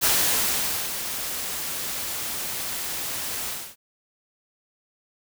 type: noise with ADSR envelope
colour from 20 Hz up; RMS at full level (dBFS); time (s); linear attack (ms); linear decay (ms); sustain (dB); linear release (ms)
white; -20; 0.01-3.76; 29; 860; -10; 270
effects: none